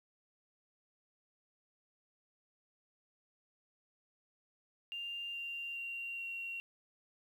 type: tone with pitch steps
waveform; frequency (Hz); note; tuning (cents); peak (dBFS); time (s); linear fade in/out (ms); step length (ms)
sine; 2794 / 2778 / 2762 / 2746; F7 / F7 / F7 / F7; 0 / -10 / -20 / -30; -39; 4.92-6.6; 0; 420
effects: 11-bit